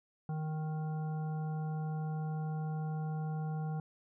harmonic tone, 155.56 Hz, D#3, in tune, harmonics 1 / 3 / 5 / 7 / 9, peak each -34 / -50 / -46 / -58 / -57 dBFS, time 0.29-3.8 s, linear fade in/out 2 ms, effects none

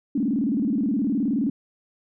sine tone with vibrato, 246.9 Hz, B3, in tune, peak -20 dBFS, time 0.15-1.5 s, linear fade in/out 5 ms, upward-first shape square, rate 19 Hz, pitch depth 240 cents each way, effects none

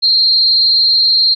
sine tone with amplitude modulation, 4193 Hz, C8, 3 cents sharp, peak -5 dBFS, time 0.02-1.35 s, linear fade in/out 20 ms, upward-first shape sine, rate 247 Hz, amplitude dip 60%, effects none

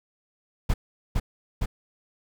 brown noise with echo, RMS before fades -21 dBFS, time 0.69-0.74 s, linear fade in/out 10 ms, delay 460 ms, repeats 2, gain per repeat -2 dB, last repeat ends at 1.66 s, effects none

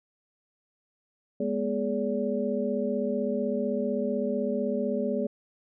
sine tone cluster, 207.2 / 243 / 419.6 / 573 Hz, G#3 / B3 / G#4 / D5, -4 / -28 / +18 / -43 cents, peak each -31 dBFS, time 1.4-5.27 s, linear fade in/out 5 ms, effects none

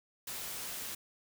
white noise, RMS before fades -41 dBFS, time 0.27-0.95 s, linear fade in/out 5 ms, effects none

